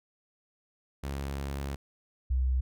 sawtooth / sine tone pair in turn, 69.3 / 64.08 Hz, C#2 / C2, 0 / -35 cents, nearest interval minor second, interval 135 cents, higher first, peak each -29 / -24 dBFS, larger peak second, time 1.03-1.76 / 2.3-2.61 s, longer first, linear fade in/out 10 ms, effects none

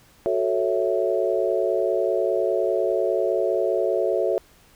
sine chord, F# minor seventh, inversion none, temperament equal, 370 / 440 / 554.4 / 659.3 Hz, F#4 / A4 / C#5 / E5, 0 / 0 / 0 / 0 cents, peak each -25 dBFS, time 0.26-4.38 s, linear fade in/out 0 ms, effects pink hiss -55 dBFS RMS until 4.75 s

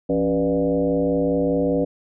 sine tone with frequency modulation, 383.4 Hz, G4, 38 cents flat, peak -17 dBFS, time 0.09-1.85 s, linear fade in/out 10 ms, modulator 105 Hz, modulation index 2, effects none

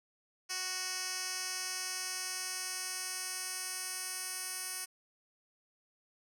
10% pulse tone with band-pass filter sweep, 370 Hz, F#4, in tune, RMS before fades -39 dBFS, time 0.49-4.86 s, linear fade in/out 20 ms, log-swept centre 6100 to 9600 Hz, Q 1.3, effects none

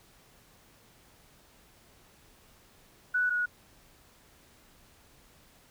sine tone pair in turn, 1480 / 1457.9 Hz, F#6 / F#6, 0 / -26 cents, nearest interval unison, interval 26 cents, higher first, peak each -24 / -26 dBFS, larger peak first, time 3.14-3.3 / 3.3-3.46 s, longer neither, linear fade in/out 10 ms, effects pink hiss -60 dBFS RMS until 5.7 s

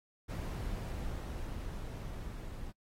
brown noise with level ramp, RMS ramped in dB -37 to -44 dBFS, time 0.28-2.72 s, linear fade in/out 20 ms, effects noise-tail reverb RT60 0.1 s tail -24 dB re dry + AAC 48 kbps

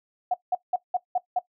sine tone bursts, 728 Hz, F#5, 28 cents flat, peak -20 dBFS, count 6, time 0.31-1.39 s, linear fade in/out 5 ms, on 30 ms, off 180 ms, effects noise-tail reverb RT60 0.1 s tail -17 dB re dry

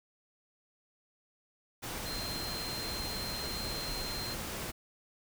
sine tone in noise, 4159 Hz, C8, 11 cents flat, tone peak -39 dBFS, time 2.05-4.35 s, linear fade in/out 20 ms, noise pink, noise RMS -39 dBFS, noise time 1.82-4.72 s, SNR -3 dB, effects none

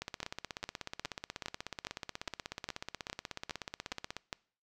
two click trains, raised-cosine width 0.2 ms, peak -21 / -19 dBFS, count 69 / 11, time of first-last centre 0.02-4.166 / 0.23-4.328 s, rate 16.4 / 2.44 Hz, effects noise-tail reverb RT60 0.5 s tail -24 dB re dry

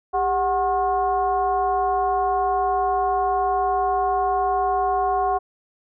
sine tone with frequency modulation, 740 Hz, F#5, in tune, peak -18 dBFS, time 0.13-5.39 s, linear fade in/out 20 ms, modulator 341 Hz, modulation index 0.87, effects none

